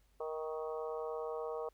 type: harmonic tone with a mistuned harmonic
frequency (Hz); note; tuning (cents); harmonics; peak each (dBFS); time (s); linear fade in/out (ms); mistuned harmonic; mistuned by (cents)
156.8; D#3; +14; 3 / 4 / 5 / 6 / 7 / 8; -39 / -44 / -48 / -51 / -48 / -53; 0.2-1.69; 5; 7; +16
effects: added 50 Hz sine -68 dBFS peak until 1.73 s + pink hiss -75 dBFS RMS until 1.73 s